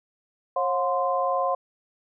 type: tone cluster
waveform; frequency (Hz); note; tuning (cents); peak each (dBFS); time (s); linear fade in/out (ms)
sine; 541 / 718 / 1040; C#5 / F5 / C6; -42 / +48 / -11; -26; 0.56-1.55; 5
effects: none